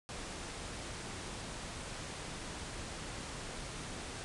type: low-pass noise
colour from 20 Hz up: pink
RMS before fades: -44 dBFS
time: 0.09-4.24 s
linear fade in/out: 0 ms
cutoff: 10000 Hz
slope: 96 dB/octave
effects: none